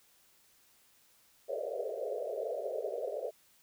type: band-pass noise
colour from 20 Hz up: white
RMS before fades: -37 dBFS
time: 1.48-3.31 s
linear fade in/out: 20 ms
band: 400 to 660 Hz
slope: 96 dB/octave
effects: white hiss -66 dBFS RMS until 3.62 s